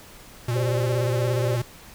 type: tone with vibrato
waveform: square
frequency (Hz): 120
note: B2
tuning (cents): -49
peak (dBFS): -23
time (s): 0.48-1.62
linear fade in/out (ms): 5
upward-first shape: square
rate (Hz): 17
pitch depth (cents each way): 46
type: chord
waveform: sine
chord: G suspended fourth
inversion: none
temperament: equal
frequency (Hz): 392 / 523.3 / 587.3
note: G4 / C5 / D5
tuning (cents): 0 / 0 / 0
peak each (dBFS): -30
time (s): 0.55-1.56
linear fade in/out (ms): 10
effects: pink hiss -46 dBFS RMS until 1.94 s